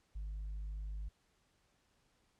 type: tone with tanh clipping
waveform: sine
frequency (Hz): 51.2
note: G#1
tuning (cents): -24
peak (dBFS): -40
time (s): 0.15-1.09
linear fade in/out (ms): 10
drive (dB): 1
effects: pink hiss -75 dBFS RMS until 2.39 s + low-pass 9000 Hz 12 dB/octave